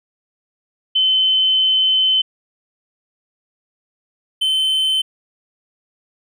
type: tone pair in turn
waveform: sine / triangle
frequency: 3059 / 3072 Hz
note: G7 / G7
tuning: -43 / -36 cents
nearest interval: unison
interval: 7 cents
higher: second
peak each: -12 / -13 dBFS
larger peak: first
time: 0.95-2.22 / 4.41-5.02 s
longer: first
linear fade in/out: 10 ms
effects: none